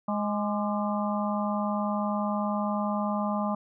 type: harmonic tone with a mistuned harmonic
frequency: 207.7 Hz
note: G#3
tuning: in tune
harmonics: 1 / 3 / 4 / 5 / 6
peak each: -28 / -33 / -34 / -35 / -36 dBFS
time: 0.08-3.55 s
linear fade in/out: 5 ms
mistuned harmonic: 6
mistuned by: -74 cents
effects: none